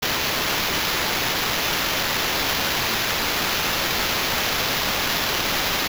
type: noise with sample-and-hold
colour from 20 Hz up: blue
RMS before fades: -23 dBFS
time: 0.02-5.88 s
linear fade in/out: 10 ms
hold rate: 8820 Hz
effects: none